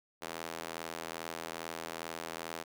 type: tone with high-pass filter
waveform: square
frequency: 41.2 Hz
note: E1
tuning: in tune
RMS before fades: -42 dBFS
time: 0.21-2.64 s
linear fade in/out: 20 ms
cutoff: 490 Hz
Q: 0.68
effects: none